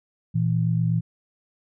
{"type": "tone pair together", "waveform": "sine", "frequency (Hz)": [116.54, 164.81], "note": ["A#2", "E3"], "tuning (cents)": [0, 0], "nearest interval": "tritone", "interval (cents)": 600, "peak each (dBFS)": -22, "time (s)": [0.34, 1.01], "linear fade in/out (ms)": 20, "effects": []}